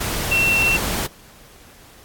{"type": "tone in noise", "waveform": "sine", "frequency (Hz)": 2708, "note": "E7", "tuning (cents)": 46, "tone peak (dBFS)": -15, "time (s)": [0.31, 0.77], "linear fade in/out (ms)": 10, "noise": "pink", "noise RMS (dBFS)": -24, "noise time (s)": [0, 1.07], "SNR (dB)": 6, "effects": ["pink hiss -47 dBFS RMS until 2.04 s", "AAC 64 kbps"]}